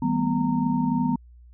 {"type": "tone cluster", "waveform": "sine", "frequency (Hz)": [161.3, 196.8, 224.7, 247.9, 922], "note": ["E3", "G3", "A3", "B3", "A#5"], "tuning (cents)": [-37, 7, 37, 7, -19], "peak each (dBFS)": [-28, -28, -31, -23, -30], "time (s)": [0.02, 1.16], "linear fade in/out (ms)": 5, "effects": ["added 60 Hz sine -46 dBFS peak until 1.53 s"]}